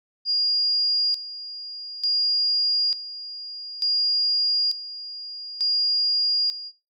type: tone with tremolo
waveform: sine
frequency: 4836 Hz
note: D8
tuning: 50 cents sharp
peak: -19 dBFS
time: 0.25-6.72 s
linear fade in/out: 50 ms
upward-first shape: square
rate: 0.56 Hz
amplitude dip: 80%
effects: noise-tail reverb RT60 0.3 s tail -19 dB re dry